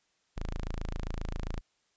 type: tone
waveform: sawtooth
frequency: 27.5 Hz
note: A0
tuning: in tune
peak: -29 dBFS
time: 0.36-1.61 s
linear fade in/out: 20 ms
effects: white hiss -73 dBFS RMS until 1.96 s + resampled to 16000 Hz